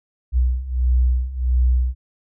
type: beating tone pair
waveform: sine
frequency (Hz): 61.4 / 62.9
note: B1 / B1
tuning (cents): -9 / +32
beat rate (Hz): 1.5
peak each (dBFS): -20 / -17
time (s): 0.32-1.95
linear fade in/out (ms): 50
effects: none